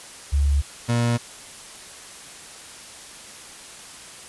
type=tone pair in turn; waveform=sine / 30% pulse; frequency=71 / 118.65 Hz; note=C#2 / A#2; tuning=+42 / +31 cents; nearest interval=major sixth; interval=889 cents; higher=second; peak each=-16 dBFS; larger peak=neither; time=0.32-0.62 / 0.88-1.18 s; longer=neither; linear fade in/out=20 ms; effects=white hiss -41 dBFS RMS until 4.28 s + resampled to 24000 Hz